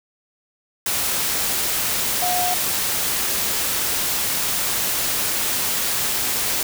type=tone in noise; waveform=sine; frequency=720 Hz; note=F#5; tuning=47 cents flat; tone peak=-21 dBFS; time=2.22-2.54 s; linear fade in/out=2 ms; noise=white; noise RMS=-22 dBFS; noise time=0.86-6.63 s; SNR=-2 dB; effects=none